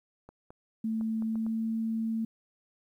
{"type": "clicks", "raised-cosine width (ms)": 1, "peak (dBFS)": -34, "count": 6, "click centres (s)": [0.29, 0.505, 1.011, 1.223, 1.356, 1.465]}
{"type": "tone with pitch glide", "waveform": "sine", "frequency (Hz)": [222, 224.2], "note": ["A3", "A3"], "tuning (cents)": [16, 33], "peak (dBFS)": -28, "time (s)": [0.84, 2.25], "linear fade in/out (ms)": 5, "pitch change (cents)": 17, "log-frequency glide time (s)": [1.22, 1.66]}
{"effects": ["11-bit"]}